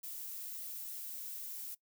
violet noise, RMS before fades -44 dBFS, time 0.03-1.75 s, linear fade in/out 10 ms, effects noise-tail reverb RT60 0.1 s tail -20 dB re dry

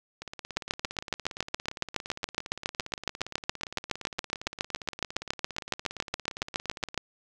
two click trains, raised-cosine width 0.2 ms, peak -21 / -9 dBFS, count 118 / 47, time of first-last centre 0.22-6.944 / 0.57-6.977 s, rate 17.4 / 7.18 Hz, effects none

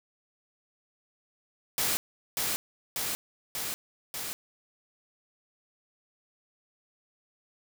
white noise with echo, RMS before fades -28 dBFS, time 1.78-1.97 s, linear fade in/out 0 ms, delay 590 ms, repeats 4, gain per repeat -2 dB, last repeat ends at 4.33 s, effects none

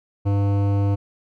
sine tone with hard clipping, 100.2 Hz, G2, 38 cents sharp, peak -19 dBFS, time 0.25-0.96 s, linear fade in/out 20 ms, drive 15 dB, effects none

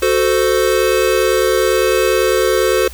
square chord, F# diminished, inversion none, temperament equal with one note detuned, 370 / 440 / 517.8 Hz, F#4 / A4 / C5, 0 / 0 / -18 cents, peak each -17 dBFS, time 0.02-2.88 s, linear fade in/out 5 ms, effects added 60 Hz sine -32 dBFS peak until 2.93 s + white hiss -38 dBFS RMS until 2.93 s

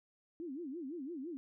sine tone with vibrato, 302.5 Hz, D#4, 49 cents flat, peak -40 dBFS, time 0.4-1.37 s, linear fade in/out 0 ms, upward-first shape sine, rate 5.9 Hz, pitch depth 280 cents each way, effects none

